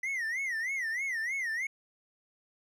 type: tone with vibrato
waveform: triangle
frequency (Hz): 1975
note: B6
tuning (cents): 0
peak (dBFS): -29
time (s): 0.03-1.67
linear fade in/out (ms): 5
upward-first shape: sine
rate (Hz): 3.2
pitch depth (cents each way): 190
effects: none